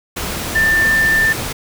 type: tone in noise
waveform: sine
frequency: 1782 Hz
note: A6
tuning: 22 cents sharp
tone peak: -11 dBFS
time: 0.55-1.33 s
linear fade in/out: 10 ms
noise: pink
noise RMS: -23 dBFS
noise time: 0.16-1.53 s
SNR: +9 dB
effects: none